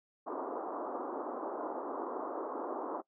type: band-pass noise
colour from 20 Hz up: pink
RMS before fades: -39 dBFS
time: 0.26-3.02 s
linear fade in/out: 20 ms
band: 280 to 1200 Hz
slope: 48 dB/octave
effects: noise-tail reverb RT60 0.1 s tail -23 dB re dry